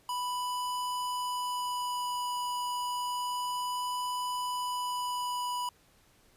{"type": "tone with vibrato", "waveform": "square", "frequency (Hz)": 987.8, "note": "B5", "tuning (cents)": 0, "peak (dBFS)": -32, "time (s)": [0.09, 5.69], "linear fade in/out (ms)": 2, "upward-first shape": "sine", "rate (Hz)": 0.3, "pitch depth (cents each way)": 8, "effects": ["pink hiss -64 dBFS RMS until 6.36 s", "resampled to 32000 Hz"]}